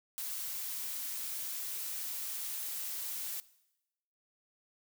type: noise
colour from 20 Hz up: blue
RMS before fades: -39 dBFS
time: 0.18-3.4 s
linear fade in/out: 0 ms
effects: noise-tail reverb RT60 0.9 s tail -19 dB re dry